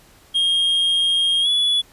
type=tone with pitch glide; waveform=triangle; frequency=3237 to 3412 Hz; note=G#7 to G#7; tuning=-45 to +46 cents; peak=-14 dBFS; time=0.34-1.82 s; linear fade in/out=20 ms; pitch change=+91 cents; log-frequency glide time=1.42-1.48 s; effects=pink hiss -51 dBFS RMS until 1.92 s + resampled to 32000 Hz